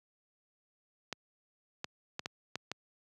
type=clicks; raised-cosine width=0.2 ms; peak=-19 dBFS; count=6; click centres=1.127 / 1.844 / 2.194 / 2.259 / 2.556 / 2.716 s; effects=high-pass 100 Hz 12 dB/octave